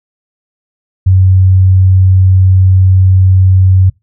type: tone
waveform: sine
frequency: 93.8 Hz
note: F#2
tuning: 24 cents sharp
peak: -3 dBFS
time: 1.06-3.9 s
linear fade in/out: 10 ms
effects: noise-tail reverb RT60 0.2 s tail -23 dB re dry